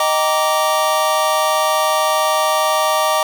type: chord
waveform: square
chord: Eb major seventh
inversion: none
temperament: just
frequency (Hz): 622.3 / 777.8 / 933.4 / 1166.7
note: Eb5 / G5 / Bb5 / D6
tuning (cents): 0 / -14 / +2 / -12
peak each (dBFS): -19 / -23 / -22 / -19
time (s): 0-3.23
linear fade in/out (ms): 2
effects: none